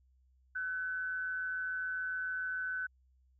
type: tone with amplitude modulation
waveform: sine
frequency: 1510 Hz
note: F#6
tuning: 35 cents sharp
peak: -32 dBFS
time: 0.55-2.87 s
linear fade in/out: 10 ms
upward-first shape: sine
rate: 167 Hz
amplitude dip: 45%
effects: added 64 Hz sine -65 dBFS peak until 3.39 s